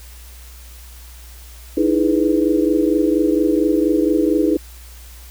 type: chord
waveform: sine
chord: E major seventh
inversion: third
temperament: equal with one note detuned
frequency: 305.3 / 329.6 / 415.3 / 493.9 Hz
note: D#4 / E4 / G#4 / B4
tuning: -33 / 0 / 0 / 0 cents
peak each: -17 / -18 / -20 / -22 dBFS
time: 1.77-4.57 s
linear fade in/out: 5 ms
effects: added 60 Hz sine -37 dBFS peak until 5.3 s + white hiss -44 dBFS RMS until 5.3 s